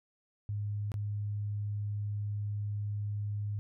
sine tone with dropouts, 103.4 Hz, G#2, 7 cents flat, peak -32 dBFS, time 0.49-3.59 s, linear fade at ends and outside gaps 0 ms, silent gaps 0.918-0.941 s, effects none

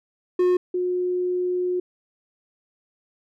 triangle / sine tone pair in turn, 360.9 / 360.9 Hz, F#4 / F#4, -43 / -43 cents, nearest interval unison, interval 0 cents, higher neither, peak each -14 / -21 dBFS, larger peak first, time 0.39-0.57 / 0.74-1.8 s, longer second, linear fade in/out 5 ms, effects none

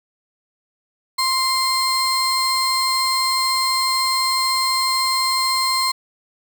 35% pulse tone pair together, 1049 / 4196 Hz, C6 / C8, +4 / +4 cents, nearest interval 2 octaves, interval 2400 cents, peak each -18 / -21 dBFS, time 1.18-5.92 s, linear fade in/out 10 ms, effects none

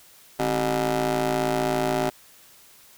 20% pulse ring-modulated tone, 116.54 Hz, A#2, in tune, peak -14 dBFS, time 0.39-2.1 s, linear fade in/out 10 ms, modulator 497 Hz, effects white hiss -52 dBFS RMS until 2.97 s

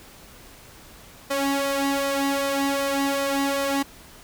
sawtooth tone with flanger, 277.2 Hz, C#4, in tune, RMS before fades -24 dBFS, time 1.3-3.83 s, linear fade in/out 10 ms, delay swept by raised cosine 1.6 to 2.6 ms, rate 2.6 Hz, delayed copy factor +0.7, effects pink hiss -47 dBFS RMS until 4.23 s

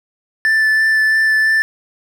triangle tone with vibrato, 1760 Hz, A6, in tune, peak -9 dBFS, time 0.45-1.62 s, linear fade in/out 0 ms, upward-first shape sine, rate 3 Hz, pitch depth 10 cents each way, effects none

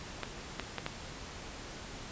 clicks, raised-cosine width 0.3 ms, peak -18 dBFS, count 4, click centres 0.233 / 0.597 / 0.783 / 0.864 s, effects pink hiss -45 dBFS RMS until 2.11 s + resampled to 16000 Hz

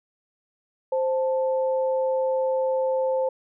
sine tone pair together, 523.3 / 880.1 Hz, C5 / A5, 0 / 0 cents, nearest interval major sixth, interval 900 cents, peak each -21 / -31 dBFS, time 0.92-3.29 s, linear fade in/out 5 ms, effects none

